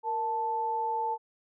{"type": "tone pair together", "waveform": "sine", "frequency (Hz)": [466.2, 880.1], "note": ["A#4", "A5"], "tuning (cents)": [0, 0], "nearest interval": "major seventh", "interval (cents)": 1100, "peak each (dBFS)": [-36, -28], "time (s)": [0.03, 1.18], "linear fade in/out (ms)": 50, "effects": []}